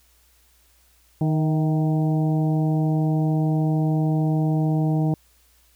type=harmonic tone with a mistuned harmonic; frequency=155.56 Hz; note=D#3; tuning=in tune; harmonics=1 / 2 / 3 / 4 / 5 / 6; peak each=-19 / -25 / -35 / -34 / -34 / -45 dBFS; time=1.21-5.14 s; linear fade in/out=2 ms; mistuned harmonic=4; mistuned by=+47 cents; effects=added 60 Hz sine -60 dBFS peak until 5.75 s + white hiss -60 dBFS RMS until 5.75 s